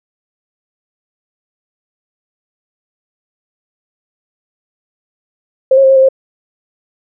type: tone with pitch steps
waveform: sine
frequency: 526 / 543 / 531 / 537 / 527 / 533 Hz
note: C5 / C#5 / C5 / C5 / C5 / C5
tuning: +9 / -36 / +25 / +45 / +12 / +32 cents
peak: -4 dBFS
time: 5.71-6.088 s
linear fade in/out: 5 ms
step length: 63 ms
effects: none